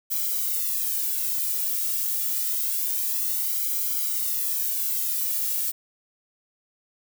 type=noise with flanger; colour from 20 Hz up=violet; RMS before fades=-26 dBFS; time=0.1-5.72 s; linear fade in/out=20 ms; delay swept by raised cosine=1.1 to 1.97 ms; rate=0.27 Hz; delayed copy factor=-1; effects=none